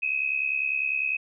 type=tone pair together; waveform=sine; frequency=2525 / 2595 Hz; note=D#7 / E7; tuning=+25 / -28 cents; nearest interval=unison; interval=47 cents; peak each=-26 / -28 dBFS; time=0.02-1.17 s; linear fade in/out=10 ms; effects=none